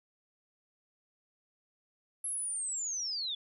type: linear sweep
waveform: sine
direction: down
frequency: 11175 to 3400 Hz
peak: -33 dBFS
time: 2.24-3.35 s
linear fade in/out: 5 ms
effects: none